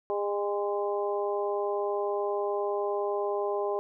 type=harmonic tone with a mistuned harmonic; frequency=203.3 Hz; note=G#3; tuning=37 cents flat; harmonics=2 / 3 / 4 / 5; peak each=-29 / -33 / -35 / -37 dBFS; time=0.1-3.79 s; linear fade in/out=0 ms; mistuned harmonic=5; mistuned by=+29 cents; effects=none